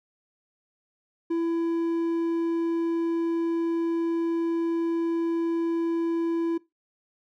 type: tone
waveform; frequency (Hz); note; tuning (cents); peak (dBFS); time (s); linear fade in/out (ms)
triangle; 333.8; E4; +22; -21; 1.3-6.58; 10
effects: noise-tail reverb RT60 0.2 s tail -20 dB re dry